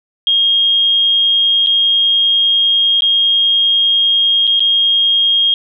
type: tone with dropouts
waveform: sine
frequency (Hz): 3245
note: G#7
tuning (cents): -41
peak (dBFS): -9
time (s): 0.27-5.54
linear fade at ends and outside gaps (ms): 1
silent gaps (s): 1.663-1.67 / 3.007-3.021 / 4.47-4.475 / 4.595-4.604
effects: none